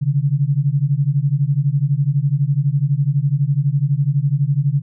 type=beating tone pair; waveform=sine; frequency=135.6 / 147.6 Hz; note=C#3 / D3; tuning=-38 / +9 cents; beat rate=12 Hz; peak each=-17 dBFS; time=0.01-4.82 s; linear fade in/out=20 ms; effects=none